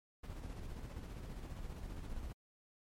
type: noise with tremolo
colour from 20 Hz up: brown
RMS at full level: -44 dBFS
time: 0.23-2.33 s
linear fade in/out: 10 ms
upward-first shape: square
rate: 15 Hz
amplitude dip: 35%
effects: MP3 64 kbps